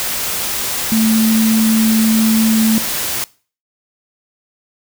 sine tone in noise, 221.4 Hz, A3, 11 cents sharp, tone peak -11 dBFS, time 0.92-2.78 s, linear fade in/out 0 ms, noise white, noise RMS -20 dBFS, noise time 0-3.24 s, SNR +6 dB, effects noise-tail reverb RT60 0.4 s tail -22 dB re dry

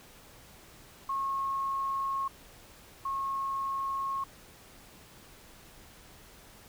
sine tone pair in turn, 1088 / 1088 Hz, C#6 / C#6, -33 / -33 cents, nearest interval unison, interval 0 cents, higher neither, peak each -29 / -30 dBFS, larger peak first, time 1.09-2.28 / 3.05-4.24 s, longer neither, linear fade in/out 5 ms, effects pink hiss -54 dBFS RMS until 6.68 s

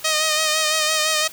5% pulse tone with vibrato, 622.3 Hz, D#5, in tune, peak -6 dBFS, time 0.04-1.28 s, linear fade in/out 10 ms, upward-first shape sine, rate 5.9 Hz, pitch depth 33 cents each way, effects white hiss -40 dBFS RMS until 1.32 s

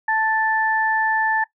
sine tone pair together, 880 / 1760 Hz, A5 / A6, 0 / 0 cents, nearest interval octave, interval 1200 cents, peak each -20 dBFS, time 0.08-1.44 s, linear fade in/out 5 ms, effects noise-tail reverb RT60 0.1 s tail -18 dB re dry

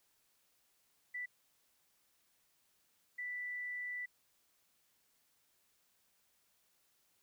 sine tone bursts at uneven times, 1975.5 Hz, B6, in tune, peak -39 dBFS, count 2, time 1.14-1.26 / 3.18-4.06 s, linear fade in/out 10 ms, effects white hiss -75 dBFS RMS until 7.22 s

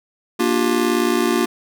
square chord, G minor seventh, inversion first, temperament just, 235.2 / 294 / 352.8 / 392 Hz, Bb3 / D4 / F4 / G4, +16 / +2 / +18 / 0 cents, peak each -22 / -24 / -20 / -25 dBFS, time 0.39-1.46 s, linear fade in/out 10 ms, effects none

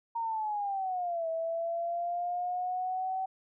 sine linear two-way sweep, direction down then up, 932.3 to 650 to 762 Hz, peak -30 dBFS, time 0.15-3.26 s, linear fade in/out 10 ms, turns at 1.28 s, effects none

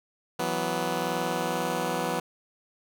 10% pulse chord, E suspended second, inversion none, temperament just, 164.81 / 185.42 / 247.2 Hz, E3 / F#3 / B3, 0 / +4 / +2 cents, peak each -24 dBFS, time 0.39-2.2 s, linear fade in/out 5 ms, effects none

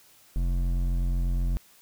triangle tone with hard clipping, 44.08 Hz, F1, 17 cents sharp, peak -25 dBFS, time 0.36-1.57 s, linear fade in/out 0 ms, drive 14 dB, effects white hiss -57 dBFS RMS until 1.81 s

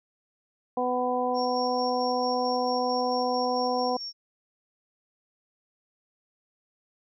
harmonic tone, 249.6 Hz, B3, 19 cents sharp, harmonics 1 / 2 / 3 / 4, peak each -32 / -28 / -28 / -32 dBFS, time 0.77-3.97 s, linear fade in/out 5 ms
sine tone with tremolo, 5500 Hz, F8, 27 cents flat, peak -33 dBFS, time 1.34-4.13 s, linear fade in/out 50 ms, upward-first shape square, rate 4.5 Hz, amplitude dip 40%
effects none

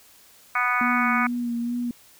harmonic tone, 246.9 Hz, B3, in tune, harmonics 3 / 4 / 5 / 6 / 7 / 8 / 9 / 10, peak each -31 / -30 / -24 / -27 / -33 / -36 / -26 / -38 dBFS, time 0.55-1.27 s, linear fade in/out 5 ms
sine tone with vibrato, 238.9 Hz, A#3, 43 cents sharp, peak -24 dBFS, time 0.81-1.91 s, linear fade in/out 2 ms, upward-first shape sine, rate 2.3 Hz, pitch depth 28 cents each way
effects white hiss -53 dBFS RMS until 2.19 s

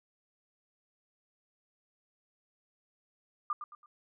sine tone with echo, 1200 Hz, D6, 37 cents sharp, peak -29 dBFS, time 3.5-3.53 s, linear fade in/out 2 ms, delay 110 ms, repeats 3, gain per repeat -9 dB, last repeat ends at 3.86 s, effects none

